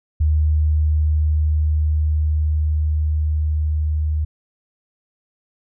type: tone with level ramp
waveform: sine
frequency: 76.6 Hz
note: D#2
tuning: 27 cents flat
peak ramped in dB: -13 to -17 dBFS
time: 0.2-4.25 s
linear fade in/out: 10 ms
effects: none